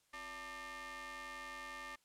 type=ring-modulated tone; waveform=sawtooth; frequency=309.1 Hz; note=D#4; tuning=11 cents flat; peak=-39 dBFS; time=0.13-1.96 s; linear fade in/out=10 ms; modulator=1500 Hz; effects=white hiss -75 dBFS RMS until 2.04 s + low-pass 11000 Hz 12 dB/octave